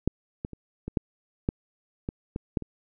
clicks, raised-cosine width 3 ms, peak -9 / -18 / -27 / -20 / -10 / -11 / -17 / -18 / -11 / -24 dBFS, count 10, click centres 0.076 / 0.449 / 0.533 / 0.88 / 0.972 / 1.489 / 2.089 / 2.361 / 2.572 / 2.623 s, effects none

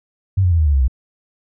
sine tone with pitch steps, 96 / 89.57 / 83.57 / 77.98 / 72.75 / 67.88 / 63.34 Hz, G2 / F2 / E2 / D#2 / D2 / C#2 / B1, -36 / +44 / +24 / +4 / -16 / -36 / +44 cents, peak -11 dBFS, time 0.37-0.881 s, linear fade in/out 10 ms, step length 73 ms, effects none

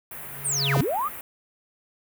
white band-stop noise, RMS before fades -38 dBFS, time 0.11-1.21 s, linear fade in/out 2 ms, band 2400 to 11000 Hz, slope 24 dB/octave
square tone with exponential growth, 138.59 Hz, C#3, in tune, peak -18 dBFS, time 0.16-0.81 s, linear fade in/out 2 ms, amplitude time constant 140 ms
sine linear two-way sweep, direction down then up, 9397 to 112.7 to 1295 Hz, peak -23 dBFS, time 0.44-1.09 s, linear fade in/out 20 ms, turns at 0.78 s
effects none

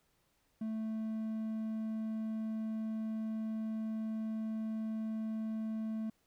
triangle tone, 220 Hz, A3, in tune, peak -33 dBFS, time 0.61-6.1 s, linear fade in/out 5 ms, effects pink hiss -75 dBFS RMS until 6.26 s

